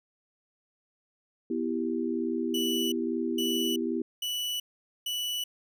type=chord; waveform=sine; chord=E minor; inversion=second; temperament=equal; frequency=246.9 / 329.6 / 392 Hz; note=B3 / E4 / G4; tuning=0 / 0 / 0 cents; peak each=-31 / -31 / -33 dBFS; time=1.5-4.02 s; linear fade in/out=5 ms
type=tone bursts; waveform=40% pulse; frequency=2960 Hz; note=F#7; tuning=in tune; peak=-29 dBFS; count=4; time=2.54-5.44 s; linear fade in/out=5 ms; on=380 ms; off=460 ms
effects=none